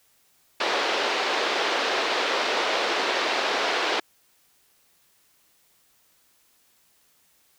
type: band-pass noise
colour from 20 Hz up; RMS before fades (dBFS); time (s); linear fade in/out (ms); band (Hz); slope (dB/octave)
pink; -25; 0.6-4; 5; 380 to 4600; 24
effects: white hiss -63 dBFS RMS until 7.58 s